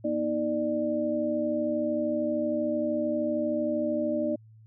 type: tone cluster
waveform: sine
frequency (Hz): 241.4 / 314.4 / 595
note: B3 / D#4 / D5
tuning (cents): -39 / +18 / +22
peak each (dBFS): -31 / -30 / -28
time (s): 0.04-4.36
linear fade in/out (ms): 10
effects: added 110 Hz sine -50 dBFS peak until 4.66 s